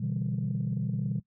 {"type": "chord", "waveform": "sine", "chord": "E minor seventh", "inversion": "second", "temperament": "equal", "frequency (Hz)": [123.47, 146.83, 164.81, 196], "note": ["B2", "D3", "E3", "G3"], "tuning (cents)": [0, 0, 0, 0], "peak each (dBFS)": [-31, -33, -34, -33], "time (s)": [0, 1.2], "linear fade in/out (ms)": 10, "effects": ["noise-tail reverb RT60 0.1 s tail -19 dB re dry", "tanh soft clip ceiling -21 dBFS"]}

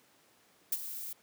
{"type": "noise with ADSR envelope", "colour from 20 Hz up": "violet", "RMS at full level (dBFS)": -28, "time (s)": [0.72, 1.13], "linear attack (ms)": 6, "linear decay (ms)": 36, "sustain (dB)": -13, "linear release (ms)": 4, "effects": ["pink hiss -65 dBFS RMS until 1.22 s", "high-pass 200 Hz 12 dB/octave"]}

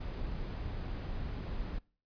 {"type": "noise", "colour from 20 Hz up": "brown", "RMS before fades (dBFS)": -38, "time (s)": [0, 1.79], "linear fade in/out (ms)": 10, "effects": ["noise-tail reverb RT60 0.4 s tail -23 dB re dry", "resampled to 11025 Hz"]}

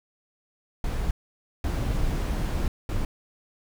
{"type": "noise bursts at uneven times", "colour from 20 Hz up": "brown", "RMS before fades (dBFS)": -26, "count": 3, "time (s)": [[0.84, 1.11], [1.64, 2.68], [2.89, 3.05]], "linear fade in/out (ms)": 2, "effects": []}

